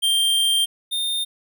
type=tone pair in turn; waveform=square; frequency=3173 / 3635 Hz; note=G7 / A#7; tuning=+20 / -44 cents; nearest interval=major second; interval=236 cents; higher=second; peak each=-17 / -22 dBFS; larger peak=first; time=0.02-0.66 / 0.91-1.25 s; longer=first; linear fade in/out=20 ms; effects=none